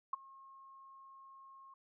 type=tone with ADSR envelope; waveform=sine; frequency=1079 Hz; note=C#6; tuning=47 cents flat; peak=-30 dBFS; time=0.13-1.74 s; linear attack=5 ms; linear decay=15 ms; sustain=-24 dB; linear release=4 ms; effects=none